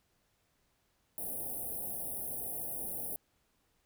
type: band-stop noise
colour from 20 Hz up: white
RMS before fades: -39 dBFS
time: 1.18-3.16 s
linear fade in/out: 0 ms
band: 820 to 9300 Hz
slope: 96 dB/octave
effects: pink hiss -75 dBFS RMS until 3.85 s